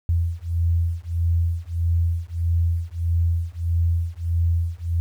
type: beating tone pair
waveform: sine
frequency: 83.7 / 85.3 Hz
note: E2 / F2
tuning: +27 / -40 cents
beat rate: 1.6 Hz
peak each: -22 / -22 dBFS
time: 0.09-5 s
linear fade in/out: 0 ms
effects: 9-bit